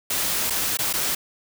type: noise with dropouts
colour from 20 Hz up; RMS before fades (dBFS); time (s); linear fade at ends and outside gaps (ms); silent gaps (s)
white; -24; 0.1-1.15; 5; 0.5-0.504 / 0.772-0.788 / 0.929-0.936
effects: none